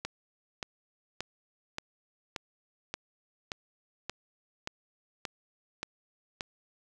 click train, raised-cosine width 0.2 ms, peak -17 dBFS, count 12, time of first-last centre 0.05-6.408 s, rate 1.73 Hz, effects none

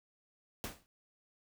pink noise with exponential decay, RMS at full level -37 dBFS, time 0.64-0.86 s, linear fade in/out 0 ms, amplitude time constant 46 ms, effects none

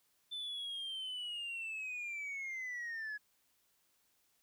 sine linear sweep, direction down, 3539 to 1676 Hz, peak -37 dBFS, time 0.31-3.18 s, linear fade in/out 20 ms, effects tanh soft clip ceiling -38 dBFS + white hiss -75 dBFS RMS until 4.42 s

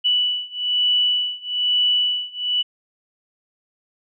sine beating tone pair, 2960 / 2961.1 Hz, F#7 / F#7, 0 / +1 cents, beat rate 1.1 Hz, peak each -21 / -20 dBFS, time 0.04-2.63 s, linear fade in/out 20 ms, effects none

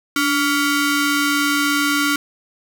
sawtooth ring-modulated tone, 845 Hz, G#5, 30 cents sharp, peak -9 dBFS, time 0.16-2.16 s, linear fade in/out 2 ms, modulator 554 Hz, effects none

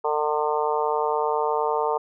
harmonic tone, 150.7 Hz, D3, 45 cents sharp, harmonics 3 / 4 / 5 / 6 / 7 / 8, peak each -25 / -30 / -29 / -26 / -30 / -33 dBFS, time 0.04-1.98 s, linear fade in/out 10 ms, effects none

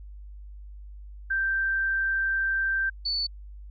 sine tone pair in turn, 1568 / 4475 Hz, G6 / C#8, 0 / +16 cents, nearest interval octave + tritone, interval 1816 cents, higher second, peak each -23 / -25 dBFS, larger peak first, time 1.3-2.9 / 3.05-3.27 s, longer first, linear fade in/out 10 ms, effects added 50 Hz sine -40 dBFS peak until 3.7 s

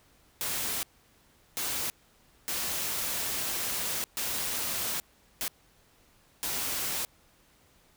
white noise bursts at uneven times, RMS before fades -32 dBFS, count 6, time 0.41-0.83 / 1.57-1.9 / 2.48-4.04 / 4.17-5 / 5.41-5.48 / 6.43-7.05 s, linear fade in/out 0 ms, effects pink hiss -63 dBFS RMS until 7.96 s

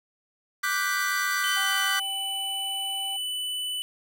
45% pulse chord, G major seventh, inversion second, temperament equal, 1174.7 / 1480 / 1568 / 1975.5 Hz, D6 / F#6 / G6 / B6, 0 / 0 / 0 / 0 cents, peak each -30 dBFS, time 0.63-2 s, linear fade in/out 10 ms
square tone with pitch glide, 3048 to 2987 Hz, G7 to F#7, -49 to +16 cents, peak -29 dBFS, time 1.44-3.82 s, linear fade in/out 0 ms, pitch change -35 cents, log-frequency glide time 1.61-2.13 s
triangle tone, 782 Hz, G5, 4 cents flat, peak -35 dBFS, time 1.56-3.17 s, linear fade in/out 10 ms
effects none

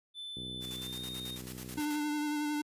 triangle tone with pitch glide, 3520 to 3693 Hz, A7 to A#7, 0 to -17 cents, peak -39 dBFS, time 0.14-1.39 s, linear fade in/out 50 ms, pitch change +83 cents, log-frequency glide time 0.75-1.04 s
click train, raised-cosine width 3 ms, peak -32 dBFS, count 90, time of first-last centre 0.37-1.789 s, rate 62.7 Hz
white noise with tremolo, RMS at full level -45 dBFS, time 0.6-2.04 s, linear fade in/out 50 ms, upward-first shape square, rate 9.2 Hz, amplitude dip 60%
square tone with vibrato, 298 Hz, D4, 25 cents sharp, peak -32 dBFS, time 1.77-2.62 s, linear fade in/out 10 ms, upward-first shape sine, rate 11 Hz, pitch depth 21 cents each way
effects high-pass 80 Hz 12 dB/octave + resampled to 32000 Hz

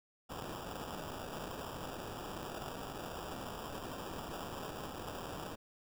white noise with sample-and-hold, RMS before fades -44 dBFS, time 0.29-5.56 s, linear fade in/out 20 ms, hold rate 2100 Hz, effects none

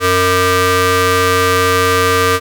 sawtooth ring-modulated tone, 366.2 Hz, F#4, 18 cents flat, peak -3 dBFS, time 0-2.4 s, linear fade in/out 50 ms, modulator 825 Hz, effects none

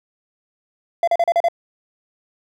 triangle tone bursts, 682 Hz, F5, 41 cents flat, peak -11 dBFS, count 6, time 1.03-1.485 s, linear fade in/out 2 ms, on 45 ms, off 37 ms, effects none

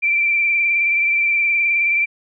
sine tone with vibrato, 2349 Hz, D7, in tune, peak -14 dBFS, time 0.02-2.06 s, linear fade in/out 20 ms, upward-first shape triangle, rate 19 Hz, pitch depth 35 cents each way, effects none

